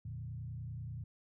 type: tone with frequency modulation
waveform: sine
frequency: 116.54 Hz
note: A#2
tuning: in tune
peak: -40 dBFS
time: 0.05-1.04 s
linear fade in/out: 5 ms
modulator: 30.2 Hz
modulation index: 1.1
effects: none